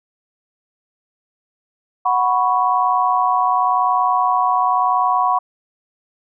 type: chord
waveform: sine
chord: F# suspended fourth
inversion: none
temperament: equal with one note detuned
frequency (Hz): 737.4 / 987.8 / 1108.7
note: F#5 / B5 / C#6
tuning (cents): -6 / 0 / 0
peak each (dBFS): -18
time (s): 2.05-5.39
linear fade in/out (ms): 10
effects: none